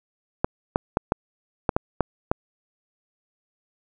clicks, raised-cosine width 1 ms, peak -5 dBFS, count 8, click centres 0.445 / 0.759 / 0.971 / 1.121 / 1.692 / 1.765 / 2.007 / 2.315 s, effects none

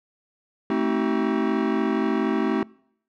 square chord, A diminished seventh, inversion none, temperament just, 220 / 264 / 316.8 / 380.2 Hz, A3 / C4 / Eb4 / Gb4, 0 / +16 / +31 / +47 cents, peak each -27 dBFS, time 0.7-2.63 s, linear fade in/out 2 ms, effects noise-tail reverb RT60 0.7 s tail -25 dB re dry + low-pass 2000 Hz 12 dB/octave

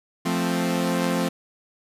sawtooth chord, F major, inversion none, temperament equal, 174.61 / 220 / 261.6 Hz, F3 / A3 / C4, 0 / 0 / 0 cents, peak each -21 / -24 / -22 dBFS, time 0.25-1.29 s, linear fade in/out 10 ms, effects resampled to 32000 Hz

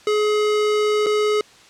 square tone with dropouts, 422.4 Hz, G#4, 29 cents sharp, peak -17 dBFS, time 0.07-1.41 s, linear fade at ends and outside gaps 2 ms, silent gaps 1.062-1.066 s, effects white hiss -48 dBFS RMS until 1.69 s + low-pass 6000 Hz 12 dB/octave

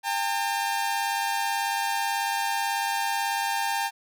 sawtooth tone pair together, 801.8 / 900 Hz, G5 / A5, +39 / +39 cents, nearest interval major second, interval 200 cents, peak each -24 dBFS, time 0.03-3.91 s, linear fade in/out 50 ms, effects none

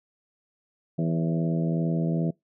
harmonic tone with a mistuned harmonic, 82.41 Hz, E2, in tune, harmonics 2 / 3 / 4 / 5 / 6 / 7 / 8, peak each -24 / -32 / -33 / -38 / -39 / -40 / -37 dBFS, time 0.98-2.31 s, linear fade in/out 10 ms, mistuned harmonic 7, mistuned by -42 cents, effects noise-tail reverb RT60 0.2 s tail -26 dB re dry

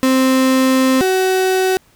35% pulse tone pair in turn, 261.6 / 375.5 Hz, C4 / F#4, 0 / +26 cents, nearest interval tritone, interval 626 cents, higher second, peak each -9 / -11 dBFS, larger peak first, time 0.03-1.01 / 1.01-1.77 s, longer first, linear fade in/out 0 ms, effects pink hiss -53 dBFS RMS until 1.95 s

